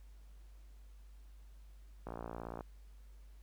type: click train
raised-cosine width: 1 ms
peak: -29 dBFS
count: 32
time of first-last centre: 2.07-2.608 s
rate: 57.6 Hz
effects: added 50 Hz sine -53 dBFS peak until 3.42 s + pink hiss -72 dBFS RMS until 3.42 s